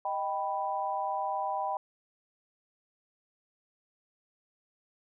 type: chord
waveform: sine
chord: Eb augmented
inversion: none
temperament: equal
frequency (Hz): 622.3 / 784 / 987.8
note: Eb5 / G5 / B5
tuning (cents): 0 / 0 / 0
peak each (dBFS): -37 / -32 / -34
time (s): 0.05-1.77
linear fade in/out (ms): 2
effects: none